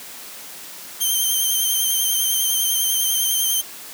5% pulse tone with vibrato, 3137 Hz, G7, 1 cent sharp, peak -10 dBFS, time 1-3.62 s, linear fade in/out 20 ms, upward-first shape sine, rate 10 Hz, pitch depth 27 cents each way, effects white hiss -37 dBFS RMS until 3.93 s + high-pass 150 Hz 12 dB/octave

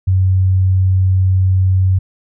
sine tone, 93.8 Hz, F#2, 24 cents sharp, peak -9 dBFS, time 0.07-1.99 s, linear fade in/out 10 ms, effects none

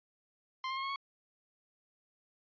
sawtooth tone with pitch steps, 1046.5 / 1061.1 / 1075.9 / 1090.9 / 1106.2 Hz, C6 / C6 / C6 / C#6 / C#6, 0 / +24 / +48 / -28 / -4 cents, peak -31 dBFS, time 0.64-0.96 s, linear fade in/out 2 ms, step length 64 ms, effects resampled to 11025 Hz

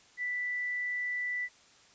sine tone, 1975.5 Hz, B6, in tune, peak -31 dBFS, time 0.17-1.49 s, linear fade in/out 50 ms, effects white hiss -60 dBFS RMS until 1.94 s + resampled to 16000 Hz

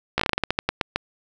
slowing click train, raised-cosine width 0.3 ms, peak -4 dBFS, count 14, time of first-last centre 0.18-0.96 s, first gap 15 ms, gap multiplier 1.21, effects none

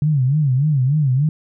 sine tone with vibrato, 140.1 Hz, C#3, 19 cents sharp, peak -13 dBFS, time 0.02-1.29 s, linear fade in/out 2 ms, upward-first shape sine, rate 3.4 Hz, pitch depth 180 cents each way, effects none

